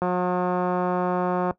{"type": "click train", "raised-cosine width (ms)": 1, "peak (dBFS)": -11, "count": 269, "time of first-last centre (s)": [0.02, 1.509], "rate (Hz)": 180, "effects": ["noise-tail reverb RT60 0.1 s tail -18 dB re dry", "high-pass 60 Hz 12 dB/octave"]}